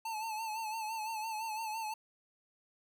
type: tone with vibrato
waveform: square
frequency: 880 Hz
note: A5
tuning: in tune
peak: -37 dBFS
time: 0.05-1.94 s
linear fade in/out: 5 ms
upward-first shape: sine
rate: 5.9 Hz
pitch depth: 59 cents each way
effects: none